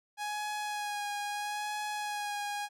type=tone with vibrato; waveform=sawtooth; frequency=830.6 Hz; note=G#5; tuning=in tune; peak=-30 dBFS; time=0.17-2.69 s; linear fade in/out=50 ms; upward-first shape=sine; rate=0.76 Hz; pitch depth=21 cents each way; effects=low-pass 12000 Hz 12 dB/octave